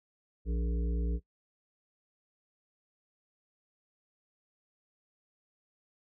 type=harmonic tone with a mistuned harmonic; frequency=58 Hz; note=A#1; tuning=8 cents flat; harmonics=1 / 3 / 5 / 7 / 8; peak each=-29 / -39 / -43 / -46 / -47 dBFS; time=0.45-1.2 s; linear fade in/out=50 ms; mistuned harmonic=7; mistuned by=+35 cents; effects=noise-tail reverb RT60 0.1 s tail -19 dB re dry